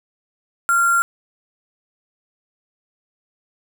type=tone with sample-and-hold; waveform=sine; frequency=1384 Hz; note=F6; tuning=16 cents flat; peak=-13 dBFS; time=0.69-1.02 s; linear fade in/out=0 ms; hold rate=8820 Hz; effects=none